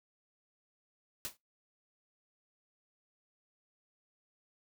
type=noise with exponential decay; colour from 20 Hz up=white; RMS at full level=-35 dBFS; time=1.25-1.37 s; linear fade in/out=0 ms; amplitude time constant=25 ms; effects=noise-tail reverb RT60 0.2 s tail -23 dB re dry